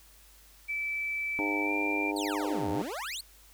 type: tone with pitch glide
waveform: sine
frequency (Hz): 2316 to 2370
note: D7 to D7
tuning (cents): -25 to +15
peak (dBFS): -30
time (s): 0.68-2.12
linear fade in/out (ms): 20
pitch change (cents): +40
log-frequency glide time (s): 1.63-1.72
type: harmonic tone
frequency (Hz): 101.2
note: G#2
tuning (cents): -44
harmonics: 3 / 4 / 5 / 6 / 7 / 8 / 9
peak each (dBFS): -32 / -37 / -41 / -43 / -42 / -41 / -38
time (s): 1.39-2.82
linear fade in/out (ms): 0
type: exponential two-way sweep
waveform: 25% pulse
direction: down then up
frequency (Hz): 4700 to 76 to 4700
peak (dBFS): -31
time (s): 2.16-3.21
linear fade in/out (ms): 5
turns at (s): 2.7
effects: added 50 Hz sine -58 dBFS peak until 3.53 s + white hiss -58 dBFS RMS until 3.53 s